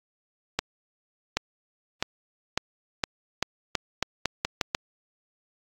accelerating click train, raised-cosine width 0.2 ms, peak -6 dBFS, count 12, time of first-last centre 0.59-4.749 s, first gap 780 ms, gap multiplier 0.84, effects AAC 64 kbps

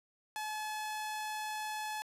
sawtooth tone, 857 Hz, A5, 46 cents flat, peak -33 dBFS, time 0.36-2.02 s, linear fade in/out 0 ms, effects resampled to 32000 Hz + 11-bit

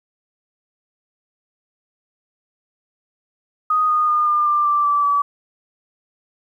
sine tone with pitch steps, 1244.5 / 1230.2 / 1216.1 / 1202.1 / 1188.3 / 1174.7 / 1161.2 / 1147.8 Hz, D#6 / D#6 / D#6 / D6 / D6 / D6 / D6 / D6, 0 / -20 / -40 / +40 / +20 / 0 / -20 / -40 cents, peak -14 dBFS, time 3.7-5.22 s, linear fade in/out 5 ms, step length 190 ms, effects 9-bit

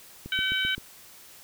click train, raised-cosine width 3 ms, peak -25 dBFS, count 5, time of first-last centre 0.26-0.78 s, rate 7.69 Hz
harmonic tone, 762 Hz, G5, 49 cents flat, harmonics 2 / 3 / 4 / 5, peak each -28 / -32 / -28 / -35 dBFS, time 0.32-0.75 s, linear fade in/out 2 ms
effects white hiss -50 dBFS RMS until 1.43 s

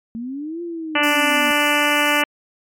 sine linear two-way sweep, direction up then down, 222 to 347.7 to 240.2 Hz, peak -25 dBFS, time 0.15-1.51 s, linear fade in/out 0 ms, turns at 0.62 s
harmonic tone, 293.7 Hz, D4, in tune, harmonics 1 / 2 / 3 / 4 / 5 / 6 / 7 / 8 / 9 / 10, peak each -24 / -24 / -24 / -24 / -24 / -24 / -24 / -24 / -24 / -24 dBFS, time 0.95-2.24 s, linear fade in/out 5 ms
pink high-pass noise, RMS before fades -32 dBFS, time 1.03-2.22 s, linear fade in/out 5 ms, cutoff 4800 Hz, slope 96 dB/octave
effects MP3 64 kbps

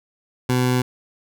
20% pulse tone, 125.8 Hz, B2, 32 cents sharp, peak -12 dBFS, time 0.49-0.82 s, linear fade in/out 5 ms, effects none

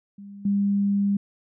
sine tone with level steps, 200.6 Hz, G3, 40 cents sharp, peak -38 / -19 dBFS, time 0.18-1.17 s, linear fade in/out 5 ms, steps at 0.45 s, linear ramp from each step 5 ms, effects none

